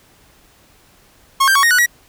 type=tone with pitch steps; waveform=45% pulse; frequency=1088 / 1578 / 1115 / 1864 / 1477 / 1917 Hz; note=C#6 / G6 / C#6 / A#6 / F#6 / A#6; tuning=-33 / +11 / +10 / -1 / -3 / +48 cents; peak=-10 dBFS; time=1.4-1.862 s; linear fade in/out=10 ms; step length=77 ms; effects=pink hiss -51 dBFS RMS until 2.08 s